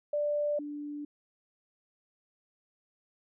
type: tone pair in turn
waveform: sine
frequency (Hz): 589 / 293.1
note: D5 / D4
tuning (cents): +5 / -3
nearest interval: octave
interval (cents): 1208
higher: first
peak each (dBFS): -27 / -36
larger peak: first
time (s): 0.13-0.59 / 0.59-1.05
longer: neither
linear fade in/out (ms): 5
effects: none